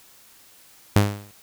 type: tone with exponential decay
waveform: sawtooth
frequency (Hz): 102.2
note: G#2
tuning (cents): -27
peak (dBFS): -7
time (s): 0.96-1.31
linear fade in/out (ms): 0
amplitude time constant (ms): 76
effects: white hiss -52 dBFS RMS until 1.42 s